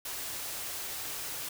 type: band-stop noise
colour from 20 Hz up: white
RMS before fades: -38 dBFS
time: 0.05-1.49 s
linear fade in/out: 5 ms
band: 170 to 250 Hz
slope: 96 dB/octave
effects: none